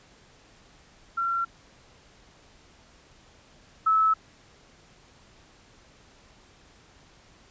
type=tone pair in turn; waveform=sine; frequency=1365 / 1302.8 Hz; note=F6 / E6; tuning=-40 / -21 cents; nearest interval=minor second; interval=81 cents; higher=first; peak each=-24 / -18 dBFS; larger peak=second; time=1.17-1.45 / 3.86-4.14 s; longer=neither; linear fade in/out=10 ms; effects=pink hiss -56 dBFS RMS until 7.5 s + resampled to 16000 Hz